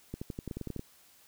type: clicks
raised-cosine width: 3 ms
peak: -24 dBFS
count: 12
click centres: 0.14 / 0.215 / 0.302 / 0.389 / 0.477 / 0.512 / 0.57 / 0.613 / 0.673 / 0.703 / 0.763 / 0.794 s
effects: white hiss -61 dBFS RMS until 1.27 s